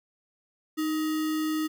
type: tone with sample-and-hold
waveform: sine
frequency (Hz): 311.1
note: D#4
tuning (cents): 0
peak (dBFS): -25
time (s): 0.77-1.68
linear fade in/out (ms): 20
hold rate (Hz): 1575
effects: none